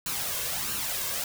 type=noise with flanger; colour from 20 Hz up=white; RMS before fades=-31 dBFS; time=0.06-1.24 s; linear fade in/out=2 ms; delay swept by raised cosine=0.71 to 1.91 ms; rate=1.5 Hz; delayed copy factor=+0.55; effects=none